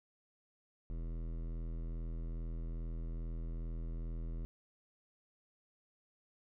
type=tone with hard clipping; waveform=sine; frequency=41.2 Hz; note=E1; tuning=in tune; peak=-40 dBFS; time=0.9-4.45 s; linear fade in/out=0 ms; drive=16 dB; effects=none